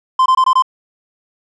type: tone bursts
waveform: triangle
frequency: 1038 Hz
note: C6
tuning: 14 cents flat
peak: -6 dBFS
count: 5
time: 0.19-0.623 s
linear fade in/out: 5 ms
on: 69 ms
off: 22 ms
effects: resampled to 22050 Hz